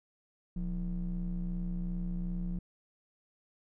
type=ring-modulated tone; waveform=triangle; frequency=72.7 Hz; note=D2; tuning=17 cents flat; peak=-27 dBFS; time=0.56-2.59 s; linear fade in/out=5 ms; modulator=104 Hz; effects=none